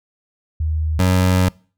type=tone pair in turn; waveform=sine / 25% pulse; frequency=78.2 / 92.02 Hz; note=D#2 / F#2; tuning=+9 / -9 cents; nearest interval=minor third; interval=282 cents; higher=second; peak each=-17 / -9 dBFS; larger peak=second; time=0.6-0.99 / 0.99-1.49 s; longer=second; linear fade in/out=5 ms; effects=noise-tail reverb RT60 0.4 s tail -24 dB re dry